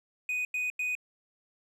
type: tone bursts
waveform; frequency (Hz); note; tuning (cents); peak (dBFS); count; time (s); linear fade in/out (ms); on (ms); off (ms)
triangle; 2489; D#7; 0; -27; 3; 0.29-0.952; 2; 160; 91
effects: none